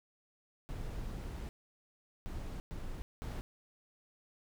brown noise bursts at uneven times, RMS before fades -41 dBFS, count 4, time 0.69-1.49 / 2.26-2.6 / 2.71-3.02 / 3.22-3.41 s, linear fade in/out 0 ms, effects none

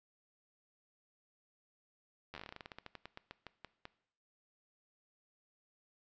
slowing click train, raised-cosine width 0.3 ms, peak -30 dBFS, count 23, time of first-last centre 2.34-3.854 s, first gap 11 ms, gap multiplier 1.15, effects noise-tail reverb RT60 0.7 s tail -19 dB re dry + resampled to 16000 Hz

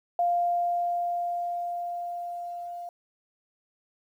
sine tone with level ramp, 698.5 Hz, F5, in tune, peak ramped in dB -21 to -35 dBFS, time 0.19-2.89 s, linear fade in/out 2 ms, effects 10-bit

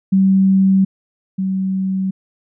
sine tone pair in turn, 192 / 190.23 Hz, G3 / F#3, -36 / +48 cents, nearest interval unison, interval 16 cents, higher first, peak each -9 / -16 dBFS, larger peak first, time 0.12-0.85 / 1.38-2.11 s, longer neither, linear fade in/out 10 ms, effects none

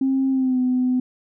sine tone with pitch glide, 266.9 to 252.8 Hz, C4 to B3, +35 to +41 cents, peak -16 dBFS, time 0.01-1 s, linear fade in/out 5 ms, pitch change -94 cents, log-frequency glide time 0.3-0.59 s, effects tanh soft clip ceiling -12 dBFS

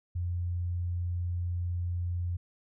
sine tone, 87.8 Hz, F2, 10 cents sharp, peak -29 dBFS, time 0.15-2.37 s, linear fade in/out 10 ms, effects none

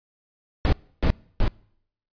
brown noise bursts, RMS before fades -18 dBFS, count 3, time 0.65-1.478 s, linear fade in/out 0 ms, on 76 ms, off 300 ms, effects noise-tail reverb RT60 0.7 s tail -26 dB re dry + resampled to 11025 Hz

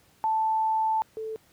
sine tone pair in turn, 880 / 440 Hz, A5 / A4, 0 / 0 cents, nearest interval octave, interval 1200 cents, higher first, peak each -22 / -31 dBFS, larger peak first, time 0.24-1.02 / 1.17-1.36 s, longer first, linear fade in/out 0 ms, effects pink hiss -61 dBFS RMS until 1.52 s + high-pass 60 Hz 12 dB/octave

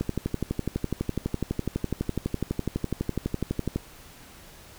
click train, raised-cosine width 3 ms, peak -13 dBFS, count 46, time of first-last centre 0.01-3.76 s, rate 12 Hz, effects pink hiss -49 dBFS RMS until 4.78 s

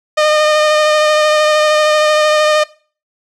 sawtooth tone with vibrato, 610 Hz, D#5, 34 cents flat, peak -5 dBFS, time 0.17-2.64 s, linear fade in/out 10 ms, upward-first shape triangle, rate 13 Hz, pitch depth 18 cents each way, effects noise-tail reverb RT60 0.4 s tail -20 dB re dry + low-pass 6000 Hz 12 dB/octave

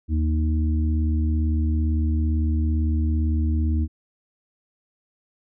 harmonic tone, 77.78 Hz, D#2, in tune, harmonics 1 / 3 / 4, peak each -19 / -29 / -31 dBFS, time 0.08-3.88 s, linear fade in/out 50 ms, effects none

